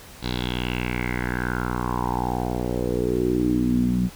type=tone with low-pass filter sweep; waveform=10% pulse; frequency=61.2 Hz; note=B1; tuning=15 cents flat; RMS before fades=-24 dBFS; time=0.21-4.1 s; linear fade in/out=50 ms; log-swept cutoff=4200 to 190 Hz; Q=5.5; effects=pink hiss -44 dBFS RMS until 4.15 s